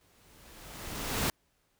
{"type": "noise with exponential growth", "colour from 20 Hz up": "pink", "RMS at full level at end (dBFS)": -28, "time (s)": [0.01, 1.3], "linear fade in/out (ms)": 1, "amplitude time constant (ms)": 280, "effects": ["pink hiss -73 dBFS RMS until 1.79 s"]}